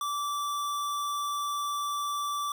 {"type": "tone", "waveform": "square", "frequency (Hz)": 1163, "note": "D6", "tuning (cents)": -17, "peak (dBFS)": -30, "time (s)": [0.01, 2.52], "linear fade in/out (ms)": 2, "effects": []}